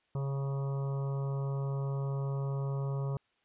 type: harmonic tone with a mistuned harmonic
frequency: 137.5 Hz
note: C#3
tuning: 14 cents flat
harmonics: 1 / 3 / 4 / 5 / 6 / 7 / 8 / 9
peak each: -31 / -43 / -46 / -52 / -58 / -50 / -52 / -54 dBFS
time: 0.15-3.17 s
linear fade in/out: 2 ms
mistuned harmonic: 8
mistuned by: +16 cents
effects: white hiss -73 dBFS RMS until 3.44 s + resampled to 8000 Hz